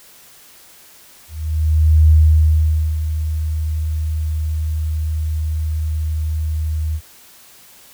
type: tone with ADSR envelope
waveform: sine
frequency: 78 Hz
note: D#2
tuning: 5 cents sharp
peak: -6 dBFS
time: 1.28-7.01 s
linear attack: 810 ms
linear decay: 870 ms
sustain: -11 dB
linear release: 61 ms
effects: white hiss -45 dBFS RMS until 7.93 s